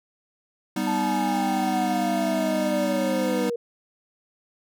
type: chord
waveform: square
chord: G augmented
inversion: none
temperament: equal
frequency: 196 / 246.9 / 311.1 Hz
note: G3 / B3 / D#4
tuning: 0 / 0 / 0 cents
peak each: -29 dBFS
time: 0.76-3.5 s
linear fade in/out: 5 ms
type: linear sweep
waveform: sine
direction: down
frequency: 884 to 468.8 Hz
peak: -25 dBFS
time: 0.87-3.56 s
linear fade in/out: 5 ms
effects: none